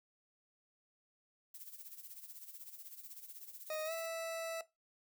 violet noise with tremolo, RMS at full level -49 dBFS, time 1.54-4.06 s, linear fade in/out 5 ms, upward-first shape sine, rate 16 Hz, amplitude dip 70%
40% pulse tone with pitch glide, 622.3 to 657.4 Hz, D#5 to E5, 0 to -5 cents, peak -37 dBFS, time 3.7-4.61 s, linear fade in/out 2 ms, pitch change +95 cents, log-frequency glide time 3.85-3.92 s
effects noise-tail reverb RT60 0.2 s tail -17 dB re dry

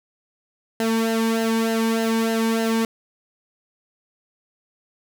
sawtooth tone with flanger, 225.4 Hz, A3, 42 cents sharp, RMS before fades -21 dBFS, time 0.8-2.85 s, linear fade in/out 2 ms, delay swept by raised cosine 0.84 to 1.57 ms, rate 3.3 Hz, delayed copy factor -0.7, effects none

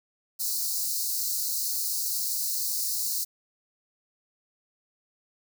white high-pass noise, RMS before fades -29 dBFS, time 0.39-3.25 s, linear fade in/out 20 ms, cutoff 4100 Hz, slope 96 dB/octave, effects none

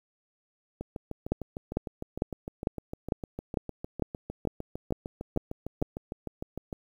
two click trains, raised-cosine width 2 ms, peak -12 / -22 dBFS, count 11 / 40, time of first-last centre 1.32-5.825 / 0.81-6.728 s, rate 2.22 / 6.59 Hz, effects 9-bit

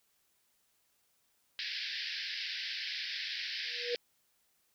white band-pass noise, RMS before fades -39 dBFS, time 1.59-3.96 s, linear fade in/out 0 ms, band 1600 to 5200 Hz, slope 96 dB/octave
sine tone with exponential growth, 482.6 Hz, B4, 40 cents flat, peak -29 dBFS, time 3.64-3.95 s, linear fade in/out 2 ms, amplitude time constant 66 ms
effects white hiss -74 dBFS RMS until 4.74 s

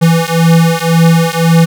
square beating tone pair, 164.81 / 166.71 Hz, E3 / E3, 0 / +20 cents, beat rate 1.9 Hz, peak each -10 dBFS, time 0.01-1.66 s, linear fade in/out 20 ms, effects none

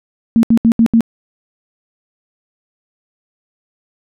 sine tone bursts, 228.8 Hz, A#3, 32 cents flat, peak -6 dBFS, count 5, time 0.36-1.007 s, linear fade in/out 0 ms, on 71 ms, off 73 ms, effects none

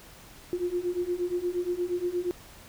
sine beating tone pair, 349.2 / 357.7 Hz, F4 / F4, 0 / +41 cents, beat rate 8.5 Hz, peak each -31 / -29 dBFS, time 0.53-2.31 s, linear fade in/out 0 ms, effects pink hiss -50 dBFS RMS until 2.68 s

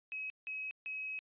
sine tone bursts at uneven times, 2552 Hz, D#7, 43 cents sharp, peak -38 dBFS, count 3, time 0.12-0.3 / 0.47-0.71 / 0.86-1.19 s, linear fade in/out 0 ms, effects resampled to 8000 Hz

